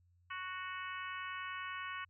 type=harmonic tone; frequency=370 Hz; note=F#4; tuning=in tune; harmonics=3 / 4 / 5 / 6 / 7 / 8; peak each=-44 / -46 / -48 / -50 / -51 / -52 dBFS; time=0.3-2.05 s; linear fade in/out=10 ms; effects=added 88 Hz sine -67 dBFS peak until 2.09 s